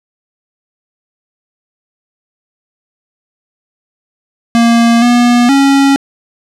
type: tone with pitch steps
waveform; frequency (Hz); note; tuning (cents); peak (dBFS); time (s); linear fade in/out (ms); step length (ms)
square; 233.1 / 241.5 / 275.9; A#3 / B3 / C#4; 0 / -39 / -8; -6; 4.55-5.96; 0; 470
effects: low-pass 8000 Hz 12 dB/octave